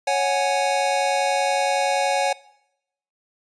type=chord; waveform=square; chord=C# suspended fourth; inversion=none; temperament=equal; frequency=554.4 / 740 / 830.6 Hz; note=C#5 / F#5 / G#5; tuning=0 / 0 / 0 cents; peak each=-24 dBFS; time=0.07-2.33 s; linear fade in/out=5 ms; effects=noise-tail reverb RT60 0.8 s tail -21 dB re dry + resampled to 22050 Hz